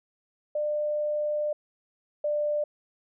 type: tone pair in turn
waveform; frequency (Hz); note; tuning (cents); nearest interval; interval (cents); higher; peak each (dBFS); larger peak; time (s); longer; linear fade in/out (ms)
sine; 598 / 593.9; D5 / D5; +31 / +19; unison; 12; first; -25 / -24; second; 0.55-1.53 / 2.24-2.64; first; 5
effects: none